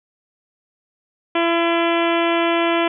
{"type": "harmonic tone", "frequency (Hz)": 337.1, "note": "E4", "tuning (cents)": 39, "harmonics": [1, 2, 3, 4, 5, 6, 7, 8, 9, 10], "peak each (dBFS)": [-19, -21, -24, -27, -30, -30, -27, -31, -30, -34], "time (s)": [1.35, 2.88], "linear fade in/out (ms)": 5, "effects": []}